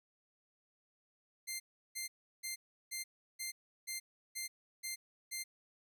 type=tone bursts; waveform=10% pulse; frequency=2093 Hz; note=C7; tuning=in tune; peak=-30 dBFS; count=9; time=1.47-5.44 s; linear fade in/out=20 ms; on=130 ms; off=350 ms; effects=none